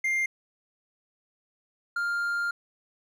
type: tone pair in turn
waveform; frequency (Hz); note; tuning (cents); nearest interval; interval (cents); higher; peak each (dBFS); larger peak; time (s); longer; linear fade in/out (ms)
triangle; 2106 / 1400.3; C7 / F6; +11 / +4; perfect fifth; 707; first; -22 / -24; first; 0.04-0.26 / 1.96-2.51; second; 5
effects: none